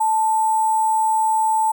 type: tone with sample-and-hold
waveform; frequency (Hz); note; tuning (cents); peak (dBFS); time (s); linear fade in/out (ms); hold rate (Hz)
sine; 880; A5; 0; -15; 0-1.72; 10; 8820
effects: none